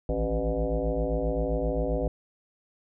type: tone with frequency modulation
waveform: sine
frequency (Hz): 273.7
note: C#4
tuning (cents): -22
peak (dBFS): -24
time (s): 0.09-2.08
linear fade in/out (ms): 2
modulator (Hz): 111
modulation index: 3.2
effects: none